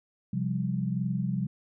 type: chord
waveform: sine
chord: C suspended fourth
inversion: none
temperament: just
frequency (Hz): 130.81 / 174.42 / 196.22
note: C3 / F3 / G3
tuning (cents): 0 / -2 / +2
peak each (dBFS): -31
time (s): 0.33-1.47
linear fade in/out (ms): 5
effects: none